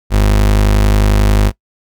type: tone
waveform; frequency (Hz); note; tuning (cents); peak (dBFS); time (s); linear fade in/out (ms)
35% pulse; 51.2; G#1; -24; -6; 0.1-1.52; 50
effects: noise-tail reverb RT60 0.1 s tail -21 dB re dry